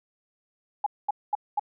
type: tone bursts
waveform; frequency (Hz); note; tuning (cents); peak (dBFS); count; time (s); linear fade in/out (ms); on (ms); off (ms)
sine; 830.6; G#5; 0; -21; 4; 0.84-1.596; 5; 24; 220
effects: none